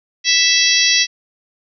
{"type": "harmonic tone with a mistuned harmonic", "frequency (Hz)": 659.3, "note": "E5", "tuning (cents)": 0, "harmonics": [3, 4, 5, 6, 7, 8, 9], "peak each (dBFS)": [-19, -19, -19, -19, -19, -19, -19], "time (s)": [0.24, 1.07], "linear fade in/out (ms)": 50, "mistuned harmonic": 9, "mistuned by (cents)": -37, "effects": []}